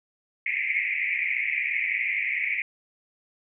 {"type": "band-pass noise", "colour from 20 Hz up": "white", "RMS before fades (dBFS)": -27, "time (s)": [0.46, 2.62], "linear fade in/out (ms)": 2, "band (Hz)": [2000, 2400], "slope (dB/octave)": 96, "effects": []}